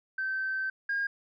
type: tone pair in turn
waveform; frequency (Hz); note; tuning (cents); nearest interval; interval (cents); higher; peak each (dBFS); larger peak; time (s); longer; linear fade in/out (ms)
sine; 1547 / 1621.6; G6 / G#6; -23 / -42; minor second; 81; second; -28 / -26; second; 0.18-0.7 / 0.89-1.07; first; 5
effects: tanh soft clip ceiling -24 dBFS